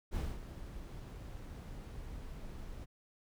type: noise with ADSR envelope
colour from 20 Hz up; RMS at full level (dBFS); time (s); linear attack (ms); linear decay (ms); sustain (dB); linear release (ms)
brown; -35; 0.11-2.86; 44; 220; -11; 25
effects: none